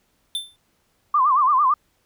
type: tone with exponential decay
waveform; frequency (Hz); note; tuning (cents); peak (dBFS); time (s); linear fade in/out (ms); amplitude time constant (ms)
square; 3551; A7; +15; -21; 0.35-0.56; 1; 45
type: tone with vibrato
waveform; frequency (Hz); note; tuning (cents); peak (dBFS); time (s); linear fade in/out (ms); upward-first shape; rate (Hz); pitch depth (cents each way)
sine; 1108.7; C#6; 0; -14; 1.14-1.74; 5; sine; 8.9; 160
effects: pink hiss -66 dBFS RMS until 2.05 s